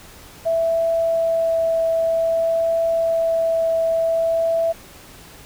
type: tone with vibrato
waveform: sine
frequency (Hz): 659.3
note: E5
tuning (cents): 0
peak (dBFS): -16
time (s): 0.45-4.73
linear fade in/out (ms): 20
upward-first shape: triangle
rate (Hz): 0.53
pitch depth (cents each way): 8
effects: pink hiss -43 dBFS RMS until 5.45 s